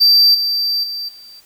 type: tone with level steps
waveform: triangle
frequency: 4674 Hz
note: D8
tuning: 9 cents flat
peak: -6 / -14 / -21 / -36 dBFS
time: 0-1.41 s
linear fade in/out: 20 ms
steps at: 0.34 / 0.83 / 1.08 s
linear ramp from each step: 10 ms
effects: white hiss -51 dBFS RMS until 1.45 s